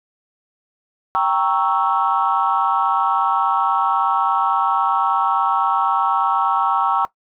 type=chord; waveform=sine; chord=G diminished seventh; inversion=none; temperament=equal; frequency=784 / 932.3 / 1108.7 / 1318.5 Hz; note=G5 / Bb5 / Db6 / Fb6; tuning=0 / 0 / 0 / 0 cents; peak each=-20 dBFS; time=1.15-7.05 s; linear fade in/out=0 ms; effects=noise-tail reverb RT60 0.1 s tail -17 dB re dry + tanh soft clip ceiling -6 dBFS